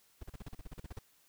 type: noise bursts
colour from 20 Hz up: brown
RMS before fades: -43 dBFS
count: 13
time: 0.21-0.99 s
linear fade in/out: 5 ms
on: 24 ms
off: 39 ms
effects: white hiss -68 dBFS RMS until 1.28 s